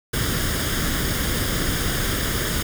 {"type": "noise with comb filter", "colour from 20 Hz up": "pink", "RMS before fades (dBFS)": -23, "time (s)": [0.13, 2.63], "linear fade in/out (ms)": 10, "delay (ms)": 0.59, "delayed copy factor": 0.6, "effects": []}